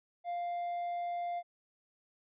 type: tone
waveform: triangle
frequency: 698.5 Hz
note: F5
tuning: in tune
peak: -32 dBFS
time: 0.24-1.43 s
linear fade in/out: 50 ms
effects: resampled to 8000 Hz